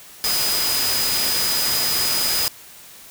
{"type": "tone in noise", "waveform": "sine", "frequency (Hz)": 4978, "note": "D#8", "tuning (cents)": 0, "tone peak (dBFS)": -22, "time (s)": [0.24, 2.48], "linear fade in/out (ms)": 0, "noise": "white", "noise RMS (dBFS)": -22, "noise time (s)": [0.24, 2.48], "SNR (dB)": -3, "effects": ["white hiss -43 dBFS RMS until 3.1 s"]}